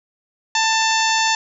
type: harmonic tone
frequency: 889 Hz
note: A5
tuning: 18 cents sharp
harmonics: 1 / 2 / 3 / 4 / 5 / 6 / 7 / 8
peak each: -19 / -22 / -24 / -25 / -26 / -27 / -27 / -28 dBFS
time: 0.55-1.35 s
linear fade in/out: 2 ms
effects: none